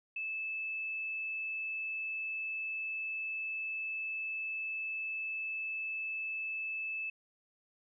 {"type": "tone", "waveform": "sine", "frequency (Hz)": 2620, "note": "E7", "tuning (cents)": -11, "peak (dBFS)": -35, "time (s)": [0.16, 7.1], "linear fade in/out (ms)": 5, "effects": []}